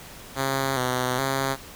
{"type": "tone with vibrato", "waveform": "5% pulse", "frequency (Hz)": 130.81, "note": "C3", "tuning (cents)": 0, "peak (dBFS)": -12, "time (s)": [0.35, 1.57], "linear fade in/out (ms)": 50, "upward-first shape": "square", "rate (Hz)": 1.2, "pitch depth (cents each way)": 55, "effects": ["pink hiss -43 dBFS RMS until 1.75 s"]}